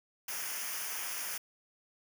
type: noise with comb filter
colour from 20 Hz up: white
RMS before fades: -38 dBFS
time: 0.28-1.38 s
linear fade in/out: 5 ms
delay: 0.25 ms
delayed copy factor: -0.75
effects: none